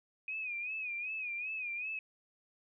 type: tone with vibrato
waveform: sine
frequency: 2489 Hz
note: D#7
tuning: in tune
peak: -36 dBFS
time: 0.28-1.99 s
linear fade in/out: 2 ms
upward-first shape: sine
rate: 2.6 Hz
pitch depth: 92 cents each way
effects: none